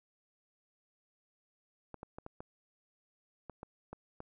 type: clicks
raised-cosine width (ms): 1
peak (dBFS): -30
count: 9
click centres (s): 1.943 / 2.031 / 2.185 / 2.264 / 2.405 / 3.497 / 3.631 / 3.93 / 4.204
effects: none